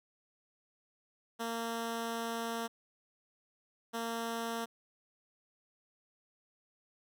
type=tone pair in turn; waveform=10% pulse; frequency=230 / 230 Hz; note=A#3 / A#3; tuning=-23 / -23 cents; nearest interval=unison; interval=0 cents; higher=neither; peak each=-27 dBFS; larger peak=neither; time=1.39-2.68 / 3.93-4.66 s; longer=first; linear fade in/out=20 ms; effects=none